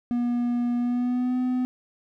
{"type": "tone with pitch glide", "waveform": "triangle", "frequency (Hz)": [241.1, 252.2], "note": ["B3", "B3"], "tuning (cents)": [-41, 36], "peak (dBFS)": -20, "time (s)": [0.11, 1.65], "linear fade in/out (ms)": 0, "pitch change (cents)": 77, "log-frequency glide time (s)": [0.77, 1.37], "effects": []}